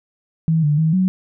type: tone with pitch steps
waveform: sine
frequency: 161.5 / 148 / 159.3 / 186.3 Hz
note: E3 / D3 / D#3 / F#3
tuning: -35 / +14 / +41 / +12 cents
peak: -13 dBFS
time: 0.48-1.08 s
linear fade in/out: 0 ms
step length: 150 ms
effects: none